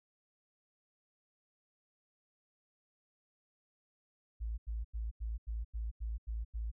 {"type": "tone bursts", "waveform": "sine", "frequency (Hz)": 55.5, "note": "A1", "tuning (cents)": 16, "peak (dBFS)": -35, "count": 9, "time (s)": [4.4, 6.716], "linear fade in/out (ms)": 20, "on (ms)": 180, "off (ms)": 87, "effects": []}